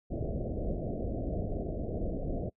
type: low-pass noise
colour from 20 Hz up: pink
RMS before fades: -34 dBFS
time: 0.1-2.5 s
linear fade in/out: 20 ms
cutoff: 690 Hz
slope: 96 dB/octave
effects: noise-tail reverb RT60 0.1 s tail -24 dB re dry